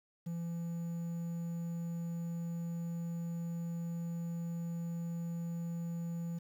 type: tone with quantisation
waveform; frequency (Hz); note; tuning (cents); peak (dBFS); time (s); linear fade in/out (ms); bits
triangle; 169.1; E3; +44; -34; 0.26-6.39; 10; 10
effects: none